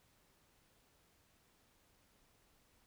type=silence; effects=pink hiss -72 dBFS RMS until 2.86 s